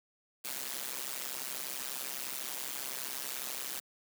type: noise with amplitude modulation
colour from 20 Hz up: white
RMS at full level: -35 dBFS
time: 0.44-3.8 s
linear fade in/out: 10 ms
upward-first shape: sine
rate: 132 Hz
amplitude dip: 100%
effects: high-pass 200 Hz 12 dB/octave